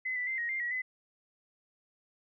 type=tone with pitch steps; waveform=sine; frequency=2035 / 1981 / 2081 / 1883 / 2098 / 1918 / 2020 Hz; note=C7 / B6 / C7 / A#6 / C7 / A#6 / B6; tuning=-49 / +5 / -10 / +17 / +4 / +49 / +39 cents; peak=-31 dBFS; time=0.05-0.82 s; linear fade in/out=10 ms; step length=110 ms; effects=none